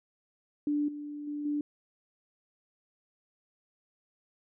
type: tone with level steps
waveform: sine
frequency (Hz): 293.7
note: D4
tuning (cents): 0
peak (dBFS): -26 / -37 / -33 / -28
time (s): 0.67-1.61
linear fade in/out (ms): 2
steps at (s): 0.88 / 1.27 / 1.45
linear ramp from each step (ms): 5
effects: none